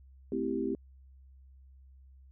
sine chord, A minor seventh, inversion none, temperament equal, 220 / 261.6 / 329.6 / 392 Hz, A3 / C4 / E4 / G4, 0 / 0 / 0 / 0 cents, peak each -38 / -34 / -36 / -34 dBFS, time 0.32-0.75 s, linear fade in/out 2 ms, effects added 66 Hz sine -53 dBFS peak until 2.31 s

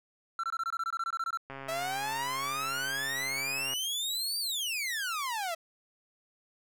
triangle tone bursts, 1349 Hz, E6, 40 cents sharp, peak -28 dBFS, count 15, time 0.39-1.373 s, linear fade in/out 2 ms, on 45 ms, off 22 ms
click train, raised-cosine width 0.5 ms, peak -27 dBFS, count 305, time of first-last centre 1.5-3.735 s, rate 136 Hz
sawtooth exponential two-way sweep, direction up then down, 642 to 4726 to 642 Hz, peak -28 dBFS, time 1.68-5.55 s, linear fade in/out 10 ms, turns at 4.39 s
effects none

